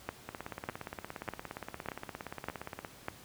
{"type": "two click trains", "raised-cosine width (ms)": 0.5, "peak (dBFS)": [-19, -24], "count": [6, 45], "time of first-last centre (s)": [[0.09, 3.084], [0.29, 2.848]], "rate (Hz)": [1.67, 17.2], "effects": ["pink hiss -54 dBFS RMS until 3.24 s", "high-pass 60 Hz 12 dB/octave"]}